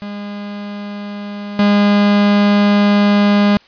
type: tone with level steps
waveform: 45% pulse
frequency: 204.5 Hz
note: G#3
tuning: 26 cents flat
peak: -24 / -9 dBFS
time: 0.02-3.57 s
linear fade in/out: 0 ms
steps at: 1.59 s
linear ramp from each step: 2 ms
effects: white hiss -47 dBFS RMS until 3.67 s + resampled to 11025 Hz